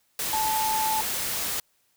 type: tone in noise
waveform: sine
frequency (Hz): 873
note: A5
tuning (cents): -14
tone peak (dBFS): -24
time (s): 0.33-1.01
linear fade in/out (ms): 2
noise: white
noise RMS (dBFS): -29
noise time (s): 0.19-1.6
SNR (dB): +2
effects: white hiss -68 dBFS RMS until 1.96 s